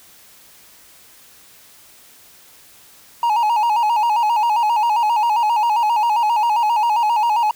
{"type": "tone with vibrato", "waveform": "triangle", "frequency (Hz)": 894, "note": "A5", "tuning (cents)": 27, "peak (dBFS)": -12, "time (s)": [3.23, 7.51], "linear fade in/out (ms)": 2, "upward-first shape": "square", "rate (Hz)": 7.5, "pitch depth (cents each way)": 90, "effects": ["white hiss -47 dBFS RMS until 7.55 s"]}